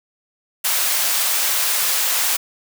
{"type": "high-pass noise", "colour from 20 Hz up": "white", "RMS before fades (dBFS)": -19, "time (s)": [0.64, 2.37], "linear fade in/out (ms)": 10, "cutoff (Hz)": 700, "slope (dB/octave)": 12, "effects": []}